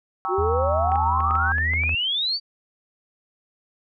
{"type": "chord", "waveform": "sine", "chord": "G diminished seventh", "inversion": "none", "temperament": "equal with one note detuned", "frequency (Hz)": [784, 932.3, 1108.7, 1303.4], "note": ["G5", "Bb5", "Db6", "Fb6"], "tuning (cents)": [0, 0, 0, -20], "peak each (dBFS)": [-28, -33, -29, -28], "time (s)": [0.25, 1.52], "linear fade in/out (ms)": 0}
{"type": "exponential sweep", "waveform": "sine", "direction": "up", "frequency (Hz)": [349.2, 4699], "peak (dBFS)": -21, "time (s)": [0.28, 2.4], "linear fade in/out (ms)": 50}
{"type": "tone", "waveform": "triangle", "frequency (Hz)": 80.6, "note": "E2", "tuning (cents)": -38, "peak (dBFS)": -22, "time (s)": [0.38, 1.95], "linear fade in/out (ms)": 5}
{"type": "clicks", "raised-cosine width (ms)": 0.5, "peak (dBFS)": -20, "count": 9, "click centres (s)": [0.919, 0.957, 1.205, 1.309, 1.354, 1.583, 1.736, 1.836, 1.893]}
{"effects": []}